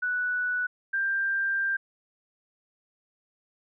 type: tone pair in turn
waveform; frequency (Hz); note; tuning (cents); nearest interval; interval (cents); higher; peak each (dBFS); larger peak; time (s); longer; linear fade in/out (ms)
sine; 1480 / 1584.9; F#6 / G6; 0 / +19; minor second; 119; second; -25 / -24; second; 0.02-0.67 / 0.93-1.77; second; 10
effects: none